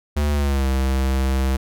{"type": "tone with pitch glide", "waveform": "square", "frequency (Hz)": [73.42, 66.17], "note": ["D2", "C2"], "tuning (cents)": [0, 20], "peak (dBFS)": -18, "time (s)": [0.16, 1.57], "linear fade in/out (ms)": 10, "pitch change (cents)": -180, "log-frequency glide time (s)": [0.32, 0.67], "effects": []}